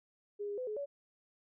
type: tone with pitch steps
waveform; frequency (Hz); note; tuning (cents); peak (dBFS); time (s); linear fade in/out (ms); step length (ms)
sine; 410.6 / 408.1 / 506 / 425.5 / 567; G#4 / G#4 / B4 / G#4 / C#5; -20 / -30 / +42 / +42 / +39; -36; 0.39-0.86; 20; 94
effects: none